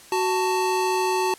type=tone pair together; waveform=square; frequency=372.1 / 886.1 Hz; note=F#4 / A5; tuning=+10 / +12 cents; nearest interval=octave + minor third; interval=1502 cents; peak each=-24 dBFS; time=0.12-1.34 s; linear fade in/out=2 ms; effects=white hiss -47 dBFS RMS until 1.38 s + low-pass 11000 Hz 12 dB/octave